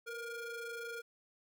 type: ring-modulated tone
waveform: square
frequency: 476.4 Hz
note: A#4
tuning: 38 cents sharp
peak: -39 dBFS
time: 0.06-1.02 s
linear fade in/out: 20 ms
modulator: 940 Hz
effects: none